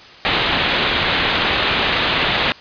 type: low-pass noise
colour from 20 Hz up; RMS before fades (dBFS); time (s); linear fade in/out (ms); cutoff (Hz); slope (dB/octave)
white; -18; 0.25-2.52; 0; 3900; 48
effects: white hiss -40 dBFS RMS until 2.6 s + resampled to 11025 Hz